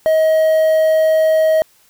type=tone with quantisation; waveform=triangle; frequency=633 Hz; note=D#5; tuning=30 cents sharp; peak=-8 dBFS; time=0.06-1.62 s; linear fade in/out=0 ms; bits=6; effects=white hiss -53 dBFS RMS until 1.89 s